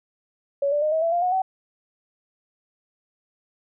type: tone with pitch steps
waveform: sine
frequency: 562 / 586.5 / 612.2 / 638.9 / 666.8 / 695.9 / 726.3 / 758 Hz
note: C#5 / D5 / D#5 / D#5 / E5 / F5 / F#5 / F#5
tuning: +24 / -2 / -28 / +46 / +20 / -6 / -32 / +42 cents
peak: -19 dBFS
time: 0.62-1.42 s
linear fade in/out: 5 ms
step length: 100 ms
effects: none